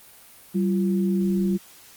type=tone pair together; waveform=sine; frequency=192.3 / 345.6 Hz; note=G3 / F4; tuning=-33 / -18 cents; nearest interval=minor seventh; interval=1015 cents; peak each=-20 / -27 dBFS; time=0.54-1.58 s; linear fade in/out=20 ms; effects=white hiss -49 dBFS RMS until 1.96 s + Opus 32 kbps